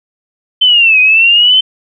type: linear two-way sweep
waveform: sine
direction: down then up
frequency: 3089 to 2489 to 3089 Hz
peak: -4 dBFS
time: 0.61-1.61 s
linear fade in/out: 10 ms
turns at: 1 s
effects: none